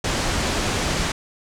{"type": "low-pass noise", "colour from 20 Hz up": "pink", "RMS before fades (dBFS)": -23, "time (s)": [0.04, 1.12], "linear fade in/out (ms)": 5, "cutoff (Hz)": 8200, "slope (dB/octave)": 24, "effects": []}